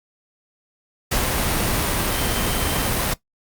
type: tone in noise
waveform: sine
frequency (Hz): 3121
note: G7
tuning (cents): -8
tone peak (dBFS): -30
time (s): 2.11-2.89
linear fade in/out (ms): 10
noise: pink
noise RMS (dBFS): -21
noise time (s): 1.11-3.14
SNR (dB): -12
effects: noise-tail reverb RT60 0.1 s tail -17 dB re dry + Opus 48 kbps